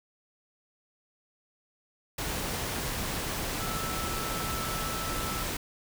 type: tone in noise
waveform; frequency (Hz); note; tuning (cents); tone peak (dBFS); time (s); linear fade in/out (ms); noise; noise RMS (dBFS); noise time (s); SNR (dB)
sine; 1318.5; E6; 0; -37; 3.6-5.43; 5; pink; -33; 2.18-5.57; -7
effects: none